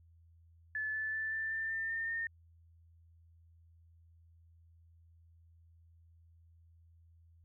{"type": "tone with pitch steps", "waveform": "sine", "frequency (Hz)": [1733, 1746.1, 1759.2, 1772.5, 1785.8, 1799.3, 1812.9, 1826.5], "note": ["A6", "A6", "A6", "A6", "A6", "A6", "A#6", "A#6"], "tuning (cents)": [-27, -14, -1, 12, 25, 38, -49, -36], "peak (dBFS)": -34, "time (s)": [0.75, 2.27], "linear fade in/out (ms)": 2, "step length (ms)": 190, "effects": ["added 83 Hz sine -60 dBFS peak until 7.44 s"]}